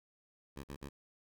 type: tone bursts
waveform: 10% pulse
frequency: 70.6 Hz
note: C#2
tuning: 32 cents sharp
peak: -35 dBFS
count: 3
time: 0.56-0.89 s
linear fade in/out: 10 ms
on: 76 ms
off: 51 ms
effects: none